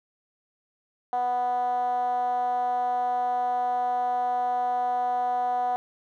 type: tone with band-pass filter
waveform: 10% pulse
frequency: 246.9 Hz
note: B3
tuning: in tune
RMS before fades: -26 dBFS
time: 1.13-5.76 s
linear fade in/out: 0 ms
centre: 770 Hz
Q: 8.4
effects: none